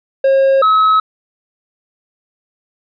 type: tone pair in turn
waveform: triangle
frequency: 540 / 1284.3 Hz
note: C#5 / E6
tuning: -45 / -46 cents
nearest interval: octave + minor third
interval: 1499 cents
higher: second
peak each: -6 dBFS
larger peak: neither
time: 0.24-0.62 / 0.62-1 s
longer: neither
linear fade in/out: 5 ms
effects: resampled to 11025 Hz